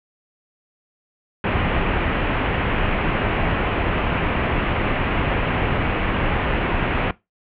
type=low-pass noise; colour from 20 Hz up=pink; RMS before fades=-21 dBFS; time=1.44-7.11 s; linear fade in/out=2 ms; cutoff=2900 Hz; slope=48 dB/octave; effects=noise-tail reverb RT60 0.2 s tail -20 dB re dry